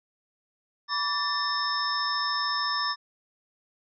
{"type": "tone cluster", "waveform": "sine", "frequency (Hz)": [987, 1154, 1775, 3692, 5280], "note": ["B5", "D6", "A6", "A#7", "E8"], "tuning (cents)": [-1, -31, 15, -17, 2], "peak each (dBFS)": [-36, -30, -32, -37, -29], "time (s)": [0.88, 2.96], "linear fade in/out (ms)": 50, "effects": []}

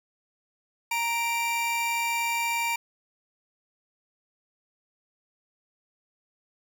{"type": "tone pair together", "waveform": "45% pulse", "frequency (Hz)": [932.2, 2349], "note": ["A#5", "D7"], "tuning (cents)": [0, 0], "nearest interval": "octave + major third", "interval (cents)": 1600, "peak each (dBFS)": -28, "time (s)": [0.91, 2.76], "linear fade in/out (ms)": 5, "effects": []}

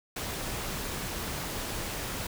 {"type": "noise", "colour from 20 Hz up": "pink", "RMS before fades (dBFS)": -35, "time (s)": [0.16, 2.27], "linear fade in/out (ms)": 5, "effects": []}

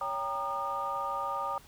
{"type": "tone cluster", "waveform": "sine", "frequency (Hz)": [561, 790, 933, 1218], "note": ["C#5", "G5", "A#5", "D#6"], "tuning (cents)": [21, 13, 1, -37], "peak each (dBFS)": [-39, -37, -36, -33], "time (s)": [0.01, 1.58], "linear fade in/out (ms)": 2, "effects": ["tanh soft clip ceiling -22 dBFS", "pink hiss -56 dBFS RMS until 1.67 s"]}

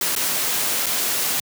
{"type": "noise with dropouts", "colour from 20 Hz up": "white", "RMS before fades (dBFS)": -22, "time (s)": [0.01, 1.4], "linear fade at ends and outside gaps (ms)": 2, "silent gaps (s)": [[0.152, 0.162], [0.86, 0.865]], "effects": ["high-pass 150 Hz 12 dB/octave"]}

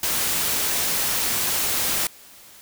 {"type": "noise", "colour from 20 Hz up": "white", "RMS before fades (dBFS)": -23, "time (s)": [0.03, 2.07], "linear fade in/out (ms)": 2, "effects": ["white hiss -47 dBFS RMS until 2.61 s"]}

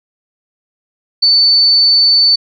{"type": "tone", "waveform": "sine", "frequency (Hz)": 4510, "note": "C#8", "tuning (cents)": 29, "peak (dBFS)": -6, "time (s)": [1.22, 2.36], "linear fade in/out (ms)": 10, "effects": []}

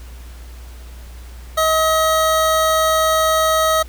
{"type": "tone pair together", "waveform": "square", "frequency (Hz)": [636, 1272], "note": ["D#5", "D#6"], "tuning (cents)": [38, 38], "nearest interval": "octave", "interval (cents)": 1200, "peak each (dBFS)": -17, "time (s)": [1.57, 3.83], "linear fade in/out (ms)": 10, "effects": ["added 60 Hz sine -33 dBFS peak until 3.88 s", "pink hiss -45 dBFS RMS until 3.88 s"]}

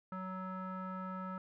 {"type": "tone with low-pass filter", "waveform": "square", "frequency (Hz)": 186.8, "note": "F#3", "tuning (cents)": 17, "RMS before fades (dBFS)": -42, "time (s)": [0.12, 1.38], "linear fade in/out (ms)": 2, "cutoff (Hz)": 1300, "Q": 5.5, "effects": []}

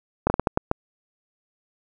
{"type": "slowing click train", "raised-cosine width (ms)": 1, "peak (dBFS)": -5, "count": 7, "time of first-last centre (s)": [0.27, 0.714], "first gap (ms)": 30, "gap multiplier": 1.36, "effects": []}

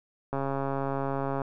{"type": "click train", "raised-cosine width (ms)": 1, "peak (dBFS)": -17, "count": 150, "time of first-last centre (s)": [0.33, 1.418], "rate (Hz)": 137, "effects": []}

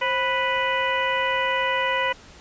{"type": "harmonic tone with a mistuned harmonic", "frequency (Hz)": 493.9, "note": "B4", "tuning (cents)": 0, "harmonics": [1, 2, 3, 4, 5, 6], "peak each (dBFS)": [-27, -25, -31, -26, -31, -31], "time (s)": [0.01, 2.13], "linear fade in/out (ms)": 10, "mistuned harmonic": 1, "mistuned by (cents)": 120, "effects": ["pink hiss -47 dBFS RMS until 2.4 s", "resampled to 16000 Hz"]}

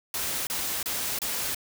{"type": "noise bursts", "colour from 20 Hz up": "white", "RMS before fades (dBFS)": -30, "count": 4, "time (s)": [0.14, 1.547], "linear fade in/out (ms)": 2, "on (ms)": 330, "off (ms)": 29, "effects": []}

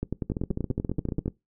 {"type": "two click trains", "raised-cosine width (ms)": 3, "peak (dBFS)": [-15, -16], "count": [14, 15], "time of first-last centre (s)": [[0.03, 1.28], [0.3, 1.259]], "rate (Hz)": [10.4, 14.6], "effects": ["noise-tail reverb RT60 0.2 s tail -21 dB re dry"]}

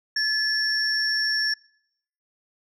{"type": "tone pair together", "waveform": "sine", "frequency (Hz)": [1723, 5464], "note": ["A6", "F8"], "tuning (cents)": [-37, -39], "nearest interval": "octave + minor sixth", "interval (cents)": 1998, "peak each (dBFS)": -23, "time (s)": [0.16, 1.54], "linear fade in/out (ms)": 5, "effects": ["noise-tail reverb RT60 0.7 s tail -24 dB re dry", "tanh soft clip ceiling -14 dBFS"]}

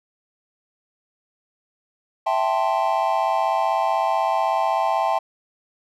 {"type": "chord", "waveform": "triangle", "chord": "A minor seventh", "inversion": "second", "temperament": "equal", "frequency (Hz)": [659.3, 784, 880, 1046.5], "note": ["E5", "G5", "A5", "C6"], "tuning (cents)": [0, 0, 0, 0], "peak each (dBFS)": [-22, -21, -22, -24], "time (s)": [2.26, 5.19], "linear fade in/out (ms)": 10, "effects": []}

